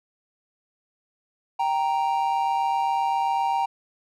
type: tone pair together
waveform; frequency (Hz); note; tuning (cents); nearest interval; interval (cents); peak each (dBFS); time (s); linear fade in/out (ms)
triangle; 784 / 931.6; G5 / A#5; 0 / -1; minor third; 299; -22; 1.59-3.66; 10
effects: none